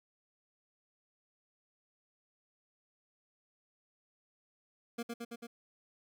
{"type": "tone with echo", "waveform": "25% pulse", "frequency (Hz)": 234.6, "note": "A#3", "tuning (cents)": 11, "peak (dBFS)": -32, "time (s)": [4.98, 5.03], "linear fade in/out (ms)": 10, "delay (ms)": 110, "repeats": 4, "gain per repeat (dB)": -2, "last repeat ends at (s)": 5.47, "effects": []}